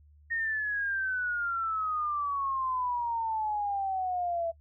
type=exponential sweep; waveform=sine; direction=down; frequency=1856 to 661 Hz; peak=-28 dBFS; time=0.3-4.52 s; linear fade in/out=20 ms; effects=noise-tail reverb RT60 0.1 s tail -25 dB re dry + added 74 Hz sine -55 dBFS peak until 4.6 s